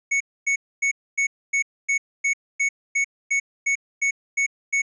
square tone bursts, 2217 Hz, C#7, in tune, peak -19 dBFS, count 14, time 0.11-4.82 s, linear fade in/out 10 ms, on 95 ms, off 260 ms, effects resampled to 16000 Hz

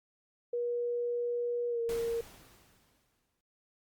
sine tone with pitch glide, 480 to 463.9 Hz, B4 to A#4, -49 to -8 cents, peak -30 dBFS, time 0.53-2.21 s, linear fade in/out 5 ms, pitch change -59 cents, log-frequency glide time 1.69-1.81 s
pink noise with exponential decay, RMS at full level -43 dBFS, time 1.89-3.41 s, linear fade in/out 1 ms, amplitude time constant 330 ms
effects Opus 48 kbps

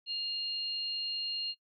sine tone pair together, 2820 / 4225 Hz, F7 / C8, +16 / +16 cents, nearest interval perfect fifth, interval 700 cents, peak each -38 / -33 dBFS, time 0.06-1.55 s, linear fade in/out 50 ms, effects noise-tail reverb RT60 0.1 s tail -21 dB re dry

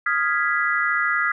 sine chord, F half-diminished seventh, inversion third, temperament equal, 1244.5 / 1396.9 / 1661.2 / 1975.5 Hz, Eb6 / F6 / Ab6 / Cb7, 0 / 0 / 0 / 0 cents, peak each -25 / -24 / -24 / -24 dBFS, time 0.06-1.32 s, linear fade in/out 5 ms, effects none

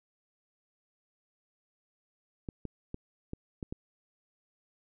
clicks, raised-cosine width 3 ms, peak -24 dBFS, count 6, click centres 2.488 / 2.653 / 2.944 / 3.334 / 3.628 / 3.725 s, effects none

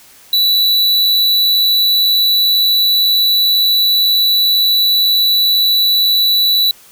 square tone, 3951 Hz, B7, in tune, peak -10 dBFS, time 0.33-6.71 s, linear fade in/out 2 ms, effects white hiss -43 dBFS RMS until 6.91 s

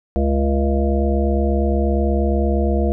harmonic tone with a mistuned harmonic, 68.5 Hz, C#2, 20 cents flat, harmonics 1 / 3 / 5 / 7 / 9 / 10, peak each -17 / -22 / -24 / -25 / -27 / -27 dBFS, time 0.16-2.92 s, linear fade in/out 0 ms, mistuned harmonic 3, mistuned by +42 cents, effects none

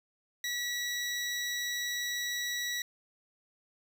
20% pulse tone, 1939 Hz, B6, 32 cents flat, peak -27 dBFS, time 0.44-2.82 s, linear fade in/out 2 ms, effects none

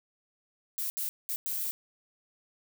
violet noise bursts at uneven times, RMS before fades -33 dBFS, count 4, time 0.78-0.9 / 0.97-1.09 / 1.29-1.36 / 1.46-1.71 s, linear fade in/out 0 ms, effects none

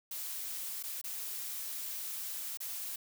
blue noise with dropouts, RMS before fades -40 dBFS, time 0.11-2.96 s, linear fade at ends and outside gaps 5 ms, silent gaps 0.828-0.836 / 1.015-1.04 / 2.573-2.603 s, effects none

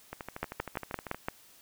two click trains, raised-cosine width 0.5 ms, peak -16 / -23 dBFS, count 6 / 14, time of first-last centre 0.43-1.285 / 0.13-1.146 s, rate 5.85 / 12.8 Hz, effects white hiss -58 dBFS RMS until 1.61 s

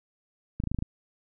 clicks, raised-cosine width 5 ms, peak -17 dBFS, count 7, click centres 0.601 / 0.638 / 0.673 / 0.716 / 0.746 / 0.788 / 0.824 s, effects none

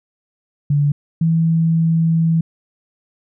sine tone pair in turn, 144.8 / 163.8 Hz, D3 / E3, -24 / -11 cents, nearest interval major second, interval 213 cents, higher second, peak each -12 dBFS, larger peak neither, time 0.7-0.92 / 1.21-2.41 s, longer second, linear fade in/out 5 ms, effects none

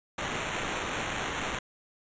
violet noise with sample-and-hold, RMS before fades -33 dBFS, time 0.18-1.59 s, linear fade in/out 5 ms, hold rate 4900 Hz, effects resampled to 16000 Hz

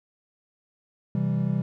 triangle chord, C major, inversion none, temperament equal, 130.81 / 164.81 / 196 Hz, C3 / E3 / G3, 0 / 0 / 0 cents, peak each -25 dBFS, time 1.15-1.62 s, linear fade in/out 2 ms, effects none

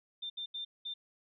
sine tone bursts at uneven times, 3589 Hz, A7, 34 cents sharp, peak -37 dBFS, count 4, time 0.22-0.3 / 0.37-0.46 / 0.54-0.65 / 0.85-0.94 s, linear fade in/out 10 ms, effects none

